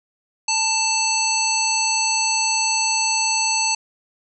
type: harmonic tone with a mistuned harmonic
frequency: 885 Hz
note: A5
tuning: 10 cents sharp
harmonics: 1 / 3 / 5 / 7 / 9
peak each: -24 / -24 / -24 / -24 / -24 dBFS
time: 0.48-3.75 s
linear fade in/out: 5 ms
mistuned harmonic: 9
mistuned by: -24 cents
effects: none